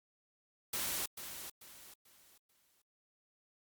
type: noise with echo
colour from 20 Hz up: white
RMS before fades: -37 dBFS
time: 0.73-1.06 s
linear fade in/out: 5 ms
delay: 440 ms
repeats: 4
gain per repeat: -9 dB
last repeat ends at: 2.82 s
effects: Opus 48 kbps